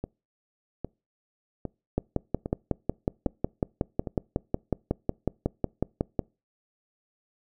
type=two click trains; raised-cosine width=2 ms; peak=-18 / -11 dBFS; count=6 / 24; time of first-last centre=0.04-4.072 / 1.98-6.192 s; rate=1.24 / 5.46 Hz; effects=noise-tail reverb RT60 0.3 s tail -26 dB re dry